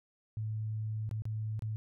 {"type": "tone with dropouts", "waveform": "sine", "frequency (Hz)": 108.7, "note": "A2", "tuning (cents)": -21, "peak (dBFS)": -33, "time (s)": [0.37, 1.76], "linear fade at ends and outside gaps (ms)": 0, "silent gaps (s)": [[1.092, 1.112], [1.221, 1.254], [1.593, 1.622]], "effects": []}